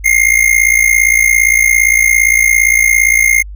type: tone with amplitude modulation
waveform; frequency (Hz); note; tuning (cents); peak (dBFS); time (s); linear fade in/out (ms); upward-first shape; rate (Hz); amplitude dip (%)
square; 2123; C7; +25; -4; 0.04-3.43; 20; sine; 57.5; 85
effects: added 50 Hz sine -25 dBFS peak until 3.55 s